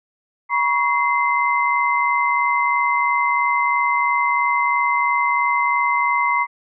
sine tone cluster, 966 / 1109 / 2071 Hz, B5 / C#6 / C7, -39 / 0 / -18 cents, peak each -20 dBFS, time 0.49-6.47 s, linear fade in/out 50 ms, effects none

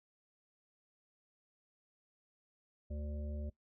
harmonic tone, 73.7 Hz, D2, 7 cents sharp, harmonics 1 / 3 / 5 / 7 / 8, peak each -39 / -48 / -55 / -61 / -52 dBFS, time 2.9-3.5 s, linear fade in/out 10 ms, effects noise-tail reverb RT60 0.1 s tail -18 dB re dry

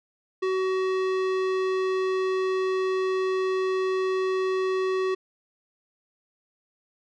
sine tone with tanh clipping, 376.4 Hz, F#4, 30 cents sharp, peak -25 dBFS, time 0.42-5.15 s, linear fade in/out 10 ms, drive 18 dB, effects none

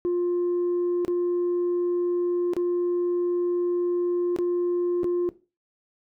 sine tone with dropouts, 352 Hz, F4, 14 cents sharp, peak -19 dBFS, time 0.05-5.29 s, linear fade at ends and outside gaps 0 ms, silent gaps 1.049-1.08 / 2.535-2.566 / 4.363-4.387 / 5.033-5.043 s, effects noise-tail reverb RT60 0.3 s tail -17 dB re dry + tanh soft clip ceiling -20 dBFS

